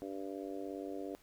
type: harmonic tone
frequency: 97.4 Hz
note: G2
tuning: 11 cents flat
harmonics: 3 / 4 / 5 / 6 / 7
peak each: -43 / -45 / -47 / -49 / -50 dBFS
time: 0.02-1.15 s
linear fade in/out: 0 ms
effects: pink hiss -65 dBFS RMS until 1.22 s